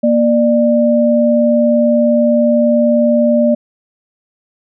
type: tone pair together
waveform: sine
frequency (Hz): 235.8 / 595.1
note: A#3 / D5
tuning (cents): +20 / +23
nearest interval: octave + major third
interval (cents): 1603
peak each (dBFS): -11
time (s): 0.03-3.55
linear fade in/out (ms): 10
effects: none